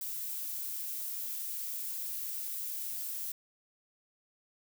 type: noise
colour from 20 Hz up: violet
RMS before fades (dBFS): -38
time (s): 0.01-3.32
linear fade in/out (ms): 2
effects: none